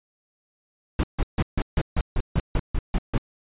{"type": "noise bursts", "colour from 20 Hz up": "brown", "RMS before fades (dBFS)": -21, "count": 12, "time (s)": [0.99, 3.18], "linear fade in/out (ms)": 2, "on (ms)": 45, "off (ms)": 150, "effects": ["resampled to 8000 Hz"]}